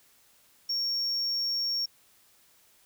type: tone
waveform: sine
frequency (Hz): 5520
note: F8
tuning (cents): -21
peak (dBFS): -24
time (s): 0.69-1.86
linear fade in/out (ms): 10
effects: tanh soft clip ceiling -26 dBFS + white hiss -62 dBFS RMS until 2.85 s